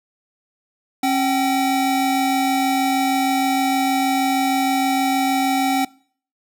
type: tone pair together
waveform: square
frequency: 270.7 / 765.7 Hz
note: C#4 / G5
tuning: -41 / -41 cents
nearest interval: octave + tritone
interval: 1800 cents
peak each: -20 / -20 dBFS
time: 1.03-5.85 s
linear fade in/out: 5 ms
effects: noise-tail reverb RT60 0.5 s tail -23 dB re dry